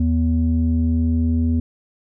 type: tone pair together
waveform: sine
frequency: 81.12 / 243.1 Hz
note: E2 / B3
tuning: -27 / -27 cents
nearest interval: octave + perfect fifth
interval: 1900 cents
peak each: -16 / -18 dBFS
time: 0-1.6 s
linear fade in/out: 5 ms
effects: tanh soft clip ceiling -10 dBFS